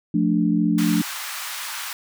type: chord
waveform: sine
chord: D minor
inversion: first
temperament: just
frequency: 176.2 / 220.2 / 293.7 Hz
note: F3 / A3 / D4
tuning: +16 / +2 / 0 cents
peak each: -21 dBFS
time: 0.14-1.02 s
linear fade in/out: 5 ms
type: high-pass noise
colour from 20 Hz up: pink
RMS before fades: -31 dBFS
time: 0.78-1.93 s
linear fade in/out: 2 ms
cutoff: 1000 Hz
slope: 24 dB/octave
effects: none